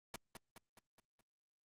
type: noise with echo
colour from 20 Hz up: pink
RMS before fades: -45 dBFS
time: 0.14-0.16 s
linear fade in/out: 2 ms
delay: 210 ms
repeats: 5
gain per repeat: -5 dB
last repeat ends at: 1.21 s
effects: low-pass 11000 Hz 12 dB/octave + Opus 48 kbps